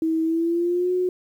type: tone with pitch glide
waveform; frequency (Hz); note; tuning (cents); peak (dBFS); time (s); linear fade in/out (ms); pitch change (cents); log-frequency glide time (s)
sine; 322.4 to 364; E4 to F#4; -38 to -28; -19; 0.02-1.09; 2; +210; 0.24-0.92
effects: 9-bit